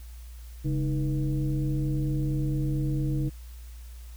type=tone with frequency modulation; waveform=sine; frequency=138.59 Hz; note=C#3; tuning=in tune; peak=-24 dBFS; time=0.64-3.3 s; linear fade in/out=20 ms; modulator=173 Hz; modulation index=0.95; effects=added 59 Hz sine -40 dBFS peak until 4.16 s + white hiss -56 dBFS RMS until 4.16 s